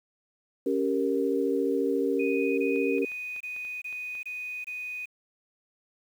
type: chord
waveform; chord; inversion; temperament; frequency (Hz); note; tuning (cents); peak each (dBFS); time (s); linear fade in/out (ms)
sine; G diminished; second; equal; 277.2 / 392 / 466.2; Db4 / G4 / Bb4; 0 / 0 / 0; -28; 0.66-3.05; 5
type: tone bursts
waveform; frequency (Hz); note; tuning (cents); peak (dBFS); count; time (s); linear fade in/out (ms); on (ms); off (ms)
sine; 2489; D#7; 0; -33; 7; 2.19-5.058; 10; 390; 23
type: clicks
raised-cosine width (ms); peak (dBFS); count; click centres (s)
0.3; -34; 8; 2.76 / 2.983 / 3.118 / 3.363 / 3.564 / 3.65 / 3.927 / 4.152
effects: 9-bit